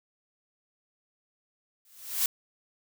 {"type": "noise with exponential growth", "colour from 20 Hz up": "blue", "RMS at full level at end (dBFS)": -23, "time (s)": [1.85, 2.26], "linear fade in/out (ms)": 2, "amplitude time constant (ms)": 88, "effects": []}